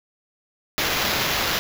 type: noise with sample-and-hold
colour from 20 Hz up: white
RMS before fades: -23 dBFS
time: 0.78-1.59 s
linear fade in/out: 0 ms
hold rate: 8820 Hz
effects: none